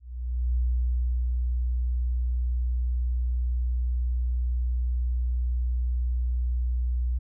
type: tone with ADSR envelope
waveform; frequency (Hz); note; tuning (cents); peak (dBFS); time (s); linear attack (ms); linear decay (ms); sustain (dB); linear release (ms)
sine; 61; B1; -21; -21; 0-7.19; 550; 720; -2; 15
effects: none